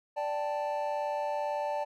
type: chord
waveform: triangle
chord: D suspended fourth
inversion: none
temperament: just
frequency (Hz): 587.3 / 783.1 / 881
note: D5 / G5 / A5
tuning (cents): 0 / -2 / +2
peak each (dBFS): -31 / -36 / -32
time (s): 0.16-1.85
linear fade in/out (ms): 20
effects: none